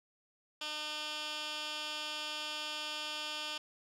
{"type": "tone with band-pass filter", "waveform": "15% pulse", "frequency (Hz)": 303.1, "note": "D#4", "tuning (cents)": -45, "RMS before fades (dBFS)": -40, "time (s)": [0.61, 3.58], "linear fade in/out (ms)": 5, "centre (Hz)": 3600, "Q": 1.8, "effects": []}